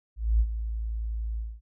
sine tone with ADSR envelope, 55.4 Hz, A1, 13 cents sharp, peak -17 dBFS, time 0.16-1.61 s, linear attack 240 ms, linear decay 58 ms, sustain -11 dB, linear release 230 ms, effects none

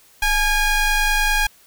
25% pulse ring-modulated tone, 825 Hz, G#5, 12 cents flat, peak -9 dBFS, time 0.22-1.47 s, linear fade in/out 5 ms, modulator 800 Hz, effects white hiss -52 dBFS RMS until 1.66 s

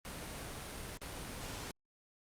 pink noise with dropouts, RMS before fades -44 dBFS, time 0.05-1.71 s, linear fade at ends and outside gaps 0 ms, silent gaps 0.972-1.016 s, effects low-pass 12000 Hz 12 dB/octave + Opus 32 kbps

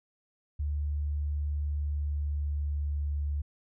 sine tone with pitch glide, 73.42 to 72.7 Hz, D2 to D2, 0 to -17 cents, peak -28 dBFS, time 0.59-3.42 s, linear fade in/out 10 ms, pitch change -17 cents, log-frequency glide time 1.54-3.28 s, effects none

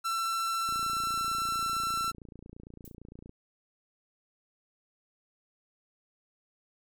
45% pulse tone, 1343 Hz, E6, 32 cents sharp, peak -29 dBFS, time 0.04-2.12 s, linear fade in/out 20 ms
click train, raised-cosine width 3 ms, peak -34 dBFS, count 76, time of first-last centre 0.69-3.294 s, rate 28.8 Hz
violet noise with exponential decay, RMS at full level -45 dBFS, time 2.85-2.95 s, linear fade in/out 2 ms, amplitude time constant 21 ms
effects none

